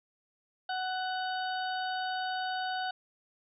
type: harmonic tone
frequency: 745 Hz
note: F#5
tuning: 12 cents sharp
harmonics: 1 / 2 / 4 / 5 / 6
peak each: -33 / -37 / -43 / -45 / -46 dBFS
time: 0.69-2.91 s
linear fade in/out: 5 ms
effects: none